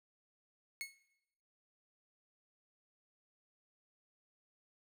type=tone with exponential decay; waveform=sawtooth; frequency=2183 Hz; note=C#7; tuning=27 cents flat; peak=-33 dBFS; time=0.81-0.97 s; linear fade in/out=0 ms; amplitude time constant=34 ms; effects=noise-tail reverb RT60 0.8 s tail -17 dB re dry